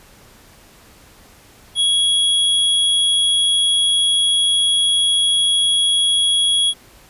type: tone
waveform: square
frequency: 3329 Hz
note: G#7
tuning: 3 cents sharp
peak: -14 dBFS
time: 1.75-6.74 s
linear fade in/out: 50 ms
effects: pink hiss -47 dBFS RMS until 7.09 s + resampled to 32000 Hz